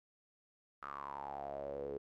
sawtooth tone with band-pass filter sweep, 70.3 Hz, C#2, 25 cents sharp, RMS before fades -44 dBFS, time 0.82-1.98 s, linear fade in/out 10 ms, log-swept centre 1300 to 420 Hz, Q 8, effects none

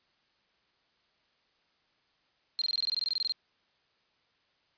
sine tone bursts, 4186 Hz, C8, in tune, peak -27 dBFS, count 16, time 2.59-3.321 s, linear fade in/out 0 ms, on 26 ms, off 21 ms, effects white hiss -71 dBFS RMS until 4.77 s + resampled to 11025 Hz

